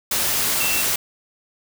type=tone in noise; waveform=sine; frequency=2691 Hz; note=E7; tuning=35 cents sharp; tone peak=-24 dBFS; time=0.6-0.82 s; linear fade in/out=5 ms; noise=white; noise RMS=-21 dBFS; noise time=0.11-0.96 s; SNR=-6 dB; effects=none